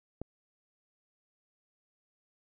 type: click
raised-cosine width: 2 ms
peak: -24 dBFS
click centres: 0.216 s
effects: none